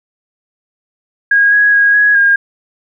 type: tone with pitch steps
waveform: sine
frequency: 1637 / 1662 / 1643 / 1668 / 1619 Hz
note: G#6 / G#6 / G#6 / G#6 / G#6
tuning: -25 / +1 / -19 / +7 / -45 cents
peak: -6 dBFS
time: 1.31-2.36 s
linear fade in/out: 5 ms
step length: 210 ms
effects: none